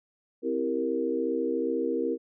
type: chord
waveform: sine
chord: C dominant seventh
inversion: none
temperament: equal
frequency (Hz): 261.6 / 329.6 / 392 / 466.2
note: C4 / E4 / G4 / Bb4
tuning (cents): 0 / 0 / 0 / 0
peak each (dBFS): -32 / -31 / -33 / -29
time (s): 0.42-2.18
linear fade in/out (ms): 50
effects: none